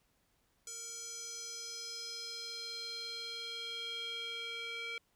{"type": "tone with band-pass filter sweep", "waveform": "square", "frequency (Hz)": 462.8, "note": "A#4", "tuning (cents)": -13, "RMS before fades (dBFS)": -43, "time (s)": [0.67, 4.98], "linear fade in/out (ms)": 2, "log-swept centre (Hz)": [7000, 2600], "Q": 4.3, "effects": ["pink hiss -75 dBFS RMS until 5.15 s"]}